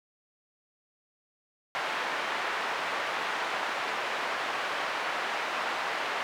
pink band-pass noise, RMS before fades -32 dBFS, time 1.75-6.23 s, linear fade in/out 0 ms, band 770 to 2300 Hz, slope 12 dB/octave, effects none

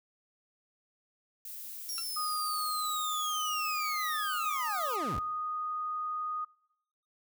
violet noise, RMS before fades -43 dBFS, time 1.45-4.96 s, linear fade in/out 2 ms
25% pulse linear sweep, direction down, 5620 to 31.18 Hz, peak -31 dBFS, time 1.89-5.19 s, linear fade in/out 0 ms
15% pulse tone with exponential decay, 1347 Hz, E6, 37 cents sharp, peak -29 dBFS, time 1.98-2.06 s, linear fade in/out 1 ms, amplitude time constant 16 ms
sine tone, 1239 Hz, D#6, 8 cents flat, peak -32 dBFS, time 2.16-6.45 s, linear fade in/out 10 ms
effects noise-tail reverb RT60 0.9 s tail -25 dB re dry

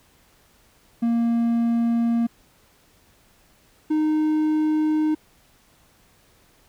triangle tone pair in turn, 233.1 / 308.6 Hz, A#3 / D#4, 0 / -14 cents, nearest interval perfect fourth, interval 486 cents, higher second, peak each -16 dBFS, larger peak neither, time 1.02-2.27 / 3.9-5.15 s, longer neither, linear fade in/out 10 ms, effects pink hiss -58 dBFS RMS until 6.68 s

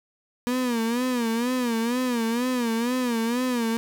35% pulse tone with vibrato, 240 Hz, B3, 49 cents flat, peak -21 dBFS, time 0.47-3.77 s, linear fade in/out 0 ms, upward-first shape sine, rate 2.1 Hz, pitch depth 110 cents each way, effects none

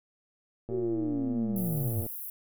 click train, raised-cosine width 2 ms, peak -26 dBFS, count 159, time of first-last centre 0.69-2.064 s, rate 115 Hz
sine linear sweep, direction down, 389.5 to 87.5 Hz, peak -28 dBFS, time 0.69-2.05 s, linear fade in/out 50 ms
pink high-pass noise, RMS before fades -39 dBFS, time 1.56-2.3 s, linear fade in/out 2 ms, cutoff 11000 Hz, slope 48 dB/octave
effects none

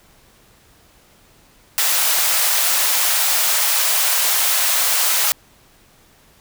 white high-pass noise, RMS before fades -17 dBFS, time 1.78-5.32 s, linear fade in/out 0 ms, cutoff 590 Hz, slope 24 dB/octave, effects pink hiss -52 dBFS RMS until 6.4 s

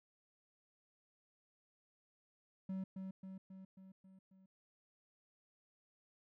triangle tone with echo, 190 Hz, F#3, 46 cents sharp, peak -37 dBFS, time 2.69-2.84 s, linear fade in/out 5 ms, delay 270 ms, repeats 6, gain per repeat -4 dB, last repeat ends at 4.46 s, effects none

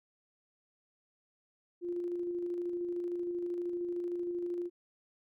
sine tone with tremolo, 350 Hz, F4, 4 cents sharp, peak -32 dBFS, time 1.81-4.7 s, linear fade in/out 50 ms, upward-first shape square, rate 13 Hz, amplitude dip 25%, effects none

